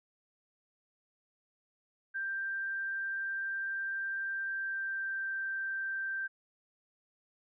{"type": "tone with pitch glide", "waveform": "sine", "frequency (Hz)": [1578, 1568], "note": ["G6", "G6"], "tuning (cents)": [11, 0], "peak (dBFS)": -33, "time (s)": [2.14, 6.28], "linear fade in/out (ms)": 20, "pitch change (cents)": -11, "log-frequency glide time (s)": [4.29, 5.34], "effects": []}